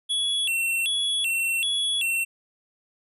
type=tone with vibrato; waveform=square; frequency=3025 Hz; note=F#7; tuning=38 cents sharp; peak=-23 dBFS; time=0.09-2.25 s; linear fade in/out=20 ms; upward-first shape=square; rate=1.3 Hz; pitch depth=190 cents each way; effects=resampled to 32000 Hz